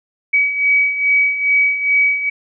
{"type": "beating tone pair", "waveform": "sine", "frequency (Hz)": [2270, 2272.4], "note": ["C#7", "C#7"], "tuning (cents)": [41, 42], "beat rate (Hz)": 2.4, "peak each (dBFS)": [-19, -13], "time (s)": [0.33, 2.3], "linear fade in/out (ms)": 10, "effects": []}